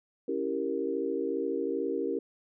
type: chord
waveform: sine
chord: C# diminished seventh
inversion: none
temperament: equal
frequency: 277.2 / 329.6 / 392 / 466.2 Hz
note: C#4 / E4 / G4 / Bb4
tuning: 0 / 0 / 0 / 0 cents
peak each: -35 / -35 / -33 / -33 dBFS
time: 0.28-2.19 s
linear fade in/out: 5 ms
effects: none